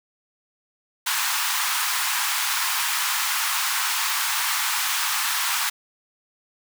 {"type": "high-pass noise", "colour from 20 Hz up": "pink", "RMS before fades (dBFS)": -24, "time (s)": [1.06, 5.7], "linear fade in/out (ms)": 10, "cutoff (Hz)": 890, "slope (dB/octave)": 48, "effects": []}